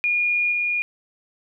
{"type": "tone with level steps", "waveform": "sine", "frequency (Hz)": 2432, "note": "D#7", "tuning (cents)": -40, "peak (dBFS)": [-18, -20], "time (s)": [0.04, 0.82], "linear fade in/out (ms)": 0, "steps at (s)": 0.51, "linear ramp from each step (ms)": 20, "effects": []}